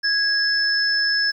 sine tone pair together, 1654 / 5251 Hz, G#6 / E8, -8 / -8 cents, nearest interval octave + minor sixth, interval 2000 cents, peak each -20 / -20 dBFS, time 0.03-1.32 s, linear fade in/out 20 ms, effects 9-bit

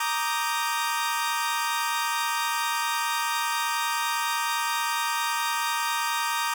sawtooth chord, Eb major seventh, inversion second, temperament equal, 932.3 / 1174.7 / 1244.5 / 1568 Hz, Bb5 / D6 / Eb6 / G6, 0 / 0 / 0 / 0 cents, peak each -24 / -28 / -28 / -30 dBFS, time 0-6.54 s, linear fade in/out 5 ms, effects none

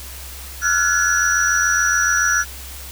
sine tone cluster, 1386 / 1473 / 1694 / 5840 Hz, F6 / F#6 / G#6 / F#8, -14 / -8 / +34 / -24 cents, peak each -20 dBFS, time 0.61-2.45 s, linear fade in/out 50 ms, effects added 66 Hz sine -35 dBFS peak until 2.91 s + white hiss -36 dBFS RMS until 2.91 s

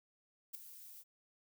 violet noise with ADSR envelope, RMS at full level -41 dBFS, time 0.53-1.04 s, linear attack 19 ms, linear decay 5 ms, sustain -13 dB, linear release 37 ms, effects none

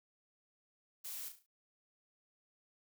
blue noise with echo, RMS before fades -45 dBFS, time 1.04-1.29 s, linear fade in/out 10 ms, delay 35 ms, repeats 5, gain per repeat -7 dB, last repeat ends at 1.465 s, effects none

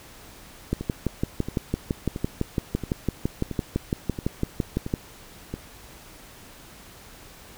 two click trains, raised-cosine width 3 ms, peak -10 / -17 dBFS, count 26 / 8, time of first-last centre 0.73-4.939 / 0.81-5.54 s, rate 5.94 / 1.48 Hz, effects pink hiss -47 dBFS RMS until 7.57 s

